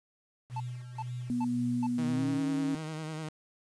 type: tone with tremolo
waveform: sine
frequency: 123.3 Hz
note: B2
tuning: 2 cents flat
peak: -34 dBFS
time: 0.49-2.42 s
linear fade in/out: 50 ms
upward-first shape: sine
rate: 1.9 Hz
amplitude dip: 60%
type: tone bursts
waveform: triangle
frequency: 880 Hz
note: A5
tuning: in tune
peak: -32 dBFS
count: 4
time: 0.56-1.868 s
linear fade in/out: 5 ms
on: 42 ms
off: 380 ms
type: tone with pitch glide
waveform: sine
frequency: 243.2 to 276.2 Hz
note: B3 to C#4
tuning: -26 to -6 cents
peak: -28 dBFS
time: 1.3-2.75 s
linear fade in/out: 0 ms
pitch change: +220 cents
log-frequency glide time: 2.08-2.27 s
type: tone with vibrato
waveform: sawtooth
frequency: 156.7 Hz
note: D#3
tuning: 13 cents sharp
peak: -32 dBFS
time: 1.98-3.29 s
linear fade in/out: 5 ms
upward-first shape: sine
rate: 10 Hz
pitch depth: 39 cents each way
effects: resampled to 22050 Hz + 9-bit